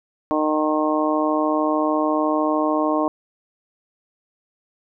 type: harmonic tone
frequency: 153.6 Hz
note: D#3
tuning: 22 cents flat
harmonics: 2 / 3 / 4 / 5 / 6 / 7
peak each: -21 / -28 / -23 / -28 / -28 / -25 dBFS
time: 0.31-3.08 s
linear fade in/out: 0 ms
effects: none